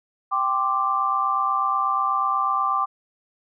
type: chord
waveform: sine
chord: G suspended fourth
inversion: none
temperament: equal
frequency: 784 / 1046.5 / 1174.7 Hz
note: G5 / C6 / D6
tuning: 0 / 0 / 0 cents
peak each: -27 / -26 / -21 dBFS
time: 0.31-2.86 s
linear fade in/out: 20 ms
effects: none